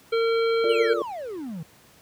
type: harmonic tone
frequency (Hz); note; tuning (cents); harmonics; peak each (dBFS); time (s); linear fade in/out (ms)
456.9; A#4; -35; 1 / 3 / 5 / 7 / 9; -20 / -30 / -34 / -37 / -39; 0.12-0.94; 10
type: chord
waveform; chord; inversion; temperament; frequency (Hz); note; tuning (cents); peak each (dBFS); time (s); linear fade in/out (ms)
sine; Bb major seventh; second; just; 349.6 / 437 / 466.2 / 582.7; F4 / A4 / Bb4 / D5; +2 / -12 / 0 / -14; -29; 0.64-1.02; 2
type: exponential sweep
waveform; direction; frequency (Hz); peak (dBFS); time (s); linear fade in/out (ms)
triangle; down; 3183 to 149.7; -29; 0.69-1.63; 5
effects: pink hiss -54 dBFS RMS until 2.01 s + high-pass 80 Hz 12 dB/octave